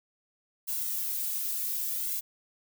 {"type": "noise with flanger", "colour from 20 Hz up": "violet", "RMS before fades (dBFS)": -32, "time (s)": [0.67, 2.21], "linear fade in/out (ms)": 20, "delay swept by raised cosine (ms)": [1.6, 2.6], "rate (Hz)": 0.65, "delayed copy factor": -0.8, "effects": []}